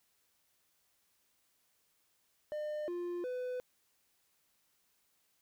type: tone with pitch steps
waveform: triangle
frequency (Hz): 603 / 350.6 / 501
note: D5 / F4 / B4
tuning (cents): +46 / +7 / +25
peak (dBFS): -34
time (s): 2.52-3.6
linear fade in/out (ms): 0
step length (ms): 360
effects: white hiss -75 dBFS RMS until 5.41 s